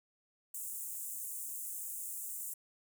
pink high-pass noise, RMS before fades -42 dBFS, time 0.54-2.54 s, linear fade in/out 5 ms, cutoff 7400 Hz, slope 48 dB/octave, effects none

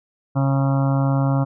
harmonic tone, 136.7 Hz, C#3, 24 cents flat, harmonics 1 / 2 / 4 / 5 / 6 / 7 / 8 / 9 / 10, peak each -17 / -23 / -29 / -31 / -33 / -34 / -35 / -36 / -37 dBFS, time 0.35-1.45 s, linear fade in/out 20 ms, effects none

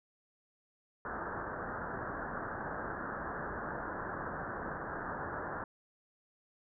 white low-pass noise, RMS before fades -40 dBFS, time 1.05-5.64 s, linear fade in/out 2 ms, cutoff 1700 Hz, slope 96 dB/octave, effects none

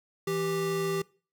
square tone pair together, 164.82 / 392 Hz, E3 / G4, 0 / 0 cents, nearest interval octave + minor third, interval 1500 cents, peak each -35 / -29 dBFS, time 0.27-1.02 s, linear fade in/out 5 ms, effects noise-tail reverb RT60 0.4 s tail -23 dB re dry

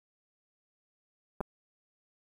clicks, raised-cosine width 1 ms, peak -20 dBFS, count 2, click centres 1.406 / 1.411 s, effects 9-bit

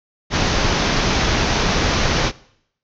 pink low-pass noise, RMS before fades -18 dBFS, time 0.3-2.32 s, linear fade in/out 50 ms, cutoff 6400 Hz, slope 96 dB/octave, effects noise-tail reverb RT60 0.7 s tail -21 dB re dry

